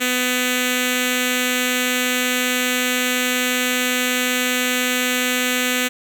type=tone with notch filter; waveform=5% pulse; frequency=250.3 Hz; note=B3; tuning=23 cents sharp; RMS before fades=-20 dBFS; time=0-5.89 s; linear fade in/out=20 ms; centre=900 Hz; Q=0.75; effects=none